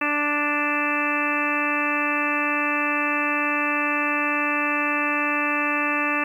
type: harmonic tone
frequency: 293.7 Hz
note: D4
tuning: in tune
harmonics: 1 / 2 / 3 / 4 / 5 / 6 / 7 / 8 / 9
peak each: -28 / -32 / -32 / -27 / -33 / -28 / -33 / -32 / -26 dBFS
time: 0.01-6.24 s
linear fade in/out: 5 ms
effects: 9-bit